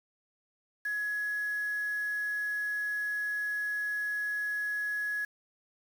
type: tone with quantisation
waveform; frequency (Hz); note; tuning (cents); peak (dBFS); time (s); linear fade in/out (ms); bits
sine; 1681; G#6; +20; -30; 0.85-5.25; 5; 8
effects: none